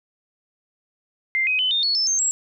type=tone with pitch steps; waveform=sine; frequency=2093 / 2518 / 3029 / 3644 / 4384 / 5274 / 6345 / 7633 Hz; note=C7 / D#7 / F#7 / A#7 / C#8 / E8 / G8 / A#8; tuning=0 / +20 / +40 / -40 / -20 / 0 / +20 / +40 cents; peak=-18 dBFS; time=1.35-2.31 s; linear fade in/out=0 ms; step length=120 ms; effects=none